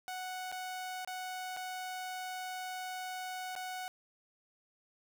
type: tone with dropouts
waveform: sawtooth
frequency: 740 Hz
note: F#5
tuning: in tune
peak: -35 dBFS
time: 0.08-3.88 s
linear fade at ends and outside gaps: 0 ms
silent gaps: 0.516-0.524 / 1.048-1.075 / 1.565-1.571 / 3.553-3.562 s
effects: none